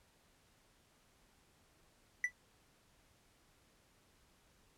triangle tone with exponential decay, 1975.5 Hz, B6, in tune, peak -25 dBFS, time 2.24-2.32 s, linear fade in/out 2 ms, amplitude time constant 16 ms, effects pink hiss -70 dBFS RMS until 4.77 s + low-pass 12000 Hz 12 dB/octave

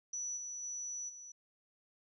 sine tone with level steps, 5920 Hz, F#8, in tune, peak -37 / -41 / -39 / -48 dBFS, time 0.13-1.32 s, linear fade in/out 5 ms, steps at 0.36 / 0.62 / 1.08 s, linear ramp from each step 20 ms, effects none

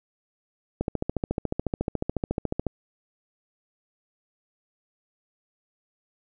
click train, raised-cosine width 2 ms, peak -12 dBFS, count 27, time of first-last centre 0.81-2.667 s, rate 14 Hz, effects none

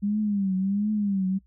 sine tone with vibrato, 200 Hz, G3, 35 cents sharp, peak -22 dBFS, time 0.02-1.39 s, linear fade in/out 20 ms, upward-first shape triangle, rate 1.4 Hz, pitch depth 130 cents each way, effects noise-tail reverb RT60 0.1 s tail -26 dB re dry + added 60 Hz sine -57 dBFS peak until 1.46 s

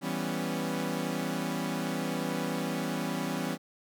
sawtooth chord, C# half-diminished seventh, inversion first, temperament equal, 164.81 / 196 / 246.9 / 277.2 Hz, E3 / G3 / B3 / C#4, 0 / 0 / 0 / 0 cents, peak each -32 dBFS, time 0.01-3.58 s, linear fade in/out 50 ms, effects none

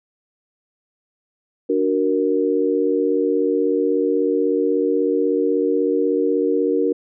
sine chord, D augmented, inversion none, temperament equal, 293.7 / 370 / 466.2 Hz, D4 / F#4 / A#4, 0 / 0 / 0 cents, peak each -21 / -21 / -19 dBFS, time 1.69-6.93 s, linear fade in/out 10 ms, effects none

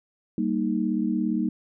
sine chord, Eb major, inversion first, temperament equal, 196 / 233.1 / 311.1 Hz, G3 / Bb3 / Eb4, 0 / 0 / 0 cents, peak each -27 / -26 / -27 dBFS, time 0.38-1.49 s, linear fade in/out 2 ms, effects none

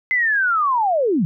sine linear sweep, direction down, 2068 to 146.83 Hz, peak -15 dBFS, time 0.11-1.25 s, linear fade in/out 0 ms, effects none

